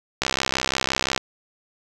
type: click train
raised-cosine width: 0.2 ms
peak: -3 dBFS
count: 64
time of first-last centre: 0.22-1.177 s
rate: 65.8 Hz
effects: none